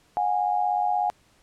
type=tone pair together; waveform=sine; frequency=725 / 821.6 Hz; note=F#5 / G#5; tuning=-35 / -19 cents; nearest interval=major second; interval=216 cents; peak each=-24 dBFS; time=0.17-1.1 s; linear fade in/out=0 ms; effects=pink hiss -61 dBFS RMS until 1.42 s + low-pass 10000 Hz 12 dB/octave